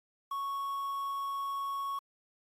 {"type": "tone with quantisation", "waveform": "triangle", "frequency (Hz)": 1107, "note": "C#6", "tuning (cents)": -3, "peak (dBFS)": -31, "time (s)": [0.31, 1.99], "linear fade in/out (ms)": 5, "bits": 9, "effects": ["AAC 48 kbps"]}